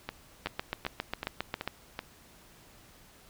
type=two click trains; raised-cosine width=0.3 ms; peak=-15 / -18 dBFS; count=10 / 6; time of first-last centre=0.46-1.676 / 0.09-1.991 s; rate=7.4 / 2.63 Hz; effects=pink hiss -57 dBFS RMS until 3.29 s

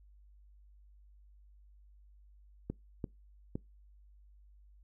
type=clicks; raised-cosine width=3 ms; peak=-23 dBFS; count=3; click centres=2.7 / 3.042 / 3.555 s; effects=noise-tail reverb RT60 0.2 s tail -24 dB re dry + added 50 Hz sine -57 dBFS peak until 4.83 s

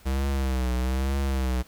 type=tone with vibrato; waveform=square; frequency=65.41 Hz; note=C2; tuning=in tune; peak=-24 dBFS; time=0.05-1.63 s; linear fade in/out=20 ms; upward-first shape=triangle; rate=1.1 Hz; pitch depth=100 cents each way; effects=pink hiss -54 dBFS RMS until 1.67 s

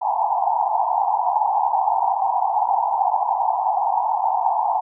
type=band-pass noise; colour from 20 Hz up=pink; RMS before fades=-20 dBFS; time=0.01-4.81 s; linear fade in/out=20 ms; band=730 to 950 Hz; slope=96 dB/octave; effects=none

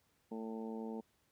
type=harmonic tone; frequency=111.8 Hz; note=A2; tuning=28 cents sharp; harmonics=2 / 3 / 4 / 5 / 6 / 7 / 8; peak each=-42 / -50 / -46 / -55 / -59 / -55 / -54 dBFS; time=0.31-1.01 s; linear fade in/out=10 ms; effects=pink hiss -75 dBFS RMS until 1.31 s + high-pass 60 Hz 12 dB/octave

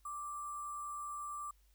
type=tone with sample-and-hold; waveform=sine; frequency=1174.7 Hz; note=D6; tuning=in tune; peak=-40 dBFS; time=0.05-1.51 s; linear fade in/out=5 ms; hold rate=8820 Hz; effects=added 50 Hz sine -65 dBFS peak until 1.74 s + white hiss -75 dBFS RMS until 1.74 s

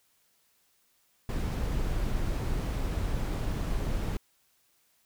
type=noise; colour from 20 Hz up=brown; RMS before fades=-30 dBFS; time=1.29-4.17 s; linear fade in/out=2 ms; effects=white hiss -69 dBFS RMS until 5.05 s

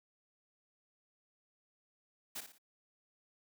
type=noise with echo; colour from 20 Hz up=white; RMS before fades=-42 dBFS; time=2.35-2.41 s; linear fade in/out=10 ms; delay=58 ms; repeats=3; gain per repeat=-8 dB; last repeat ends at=2.584 s; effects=high-pass 150 Hz 12 dB/octave

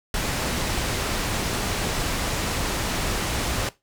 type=low-pass noise; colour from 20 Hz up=pink; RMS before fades=-26 dBFS; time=0.14-3.69 s; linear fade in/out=2 ms; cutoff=9800 Hz; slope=12 dB/octave; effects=noise-tail reverb RT60 0.2 s tail -17 dB re dry

